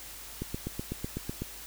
click train, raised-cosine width 3 ms, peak -20 dBFS, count 9, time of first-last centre 0.42-1.42 s, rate 8 Hz, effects added 50 Hz sine -53 dBFS peak until 1.66 s + white hiss -45 dBFS RMS until 1.66 s

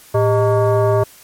sine tone with frequency modulation, 111.1 Hz, A2, 17 cents sharp, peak -11 dBFS, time 0.14-1.04 s, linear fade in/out 10 ms, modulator 511 Hz, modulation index 1.4, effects white hiss -44 dBFS RMS until 1.23 s + MP3 64 kbps

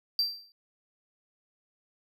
triangle tone with exponential decay, 4699 Hz, D8, in tune, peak -20 dBFS, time 0.19-0.52 s, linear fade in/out 1 ms, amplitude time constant 70 ms, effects none

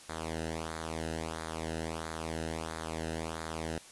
sawtooth tone with flanger, 80.7 Hz, E2, 36 cents flat, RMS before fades -38 dBFS, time 0.09-3.78 s, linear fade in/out 0 ms, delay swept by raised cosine 0.35 to 0.89 ms, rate 1.5 Hz, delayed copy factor -0.85, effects white hiss -53 dBFS RMS until 3.91 s + resampled to 24000 Hz

